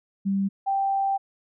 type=tone pair in turn; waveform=sine; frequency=196 / 784 Hz; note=G3 / G5; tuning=0 / 0 cents; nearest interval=2 octaves; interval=2400 cents; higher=second; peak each=-21 dBFS; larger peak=neither; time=0.25-0.49 / 0.66-1.18 s; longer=second; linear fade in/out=20 ms; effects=none

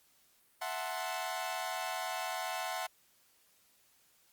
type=chord; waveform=sawtooth; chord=F# half-diminished seventh; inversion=third; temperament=equal; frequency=659.3 / 740 / 880 / 1046.5 Hz; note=E5 / F#5 / A5 / C6; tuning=0 / 0 / 0 / 0 cents; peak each=-38 / -35 / -39 / -39 dBFS; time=0.61-2.87 s; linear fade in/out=10 ms; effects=white hiss -68 dBFS RMS until 4.32 s + Opus 48 kbps

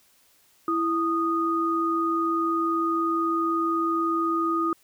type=tone pair together; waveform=sine; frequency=331.1 / 1237 Hz; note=E4 / D#6; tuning=+8 / -10 cents; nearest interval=octave + major seventh; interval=2282 cents; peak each=-25 / -24 dBFS; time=0.68-4.73 s; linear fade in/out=2 ms; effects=white hiss -61 dBFS RMS until 4.83 s

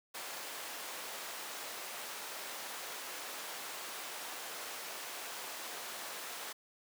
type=high-pass noise; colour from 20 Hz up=pink; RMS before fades=-44 dBFS; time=0.14-6.53 s; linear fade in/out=10 ms; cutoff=600 Hz; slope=12 dB/octave; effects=none

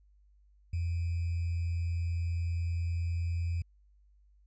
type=tone with sample-and-hold; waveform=sine; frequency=85.1 Hz; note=F2; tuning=44 cents flat; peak=-29 dBFS; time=0.73-3.62 s; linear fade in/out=5 ms; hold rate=2450 Hz; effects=added 50 Hz sine -60 dBFS peak until 4.46 s + resampled to 16000 Hz

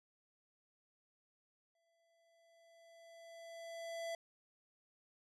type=tone with exponential growth; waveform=square; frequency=668 Hz; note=E5; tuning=23 cents sharp; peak=-40 dBFS; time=1.75-4.15 s; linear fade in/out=2 ms; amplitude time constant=520 ms; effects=low-pass 9000 Hz 12 dB/octave

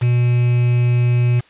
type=tone with quantisation; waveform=triangle; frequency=121.6 Hz; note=B2; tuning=26 cents flat; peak=-10 dBFS; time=0.01-1.41 s; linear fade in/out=20 ms; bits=5; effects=white hiss -50 dBFS RMS until 1.49 s + resampled to 8000 Hz

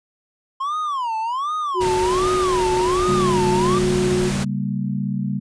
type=tone with vibrato; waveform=triangle; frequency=1046.5 Hz; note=C6; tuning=in tune; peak=-19 dBFS; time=0.6-3.79 s; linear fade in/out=10 ms; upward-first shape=sine; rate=1.3 Hz; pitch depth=300 cents each way
type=tone with pitch glide; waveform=sine; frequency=368 to 363.6 Hz; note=F#4 to F#4; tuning=-9 to -30 cents; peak=-18 dBFS; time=1.74-4.32 s; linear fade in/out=50 ms; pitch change=-21 cents; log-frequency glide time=2.51-3.04 s
type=noise; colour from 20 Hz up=pink; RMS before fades=-27 dBFS; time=1.8-4.45 s; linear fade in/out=20 ms
type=chord; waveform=sine; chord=G diminished; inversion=second; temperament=equal; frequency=138.59 / 196 / 233.1 Hz; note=Db3 / G3 / Bb3; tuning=0 / 0 / 0 cents; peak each=-25 / -23 / -28 dBFS; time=3.07-5.4 s; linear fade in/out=20 ms
effects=resampled to 22050 Hz

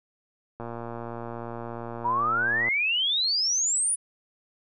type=click train; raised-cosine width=1 ms; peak=-22 dBFS; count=245; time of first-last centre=0.6-2.685 s; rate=117 Hz
type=exponential sweep; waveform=sine; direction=up; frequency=932.3 to 10000 Hz; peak=-22 dBFS; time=2.04-3.96 s; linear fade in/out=20 ms
effects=none

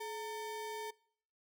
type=ring-modulated tone; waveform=square; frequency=673 Hz; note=E5; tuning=36 cents sharp; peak=-38 dBFS; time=0-0.91 s; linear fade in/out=10 ms; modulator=245 Hz; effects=noise-tail reverb RT60 0.6 s tail -23 dB re dry

